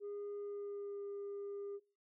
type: tone with pitch glide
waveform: sine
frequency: 408.7 to 402.8 Hz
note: G#4 to G4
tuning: -28 to +47 cents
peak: -40 dBFS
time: 0-1.8 s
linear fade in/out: 50 ms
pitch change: -25 cents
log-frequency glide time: 0.36-1.03 s
effects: noise-tail reverb RT60 0.3 s tail -19 dB re dry + tanh soft clip ceiling -40 dBFS